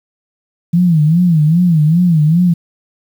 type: tone with vibrato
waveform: sine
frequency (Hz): 164.4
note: E3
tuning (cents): -4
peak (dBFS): -7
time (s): 0.73-2.54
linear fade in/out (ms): 10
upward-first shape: sine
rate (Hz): 2.5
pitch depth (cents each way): 160
effects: 7-bit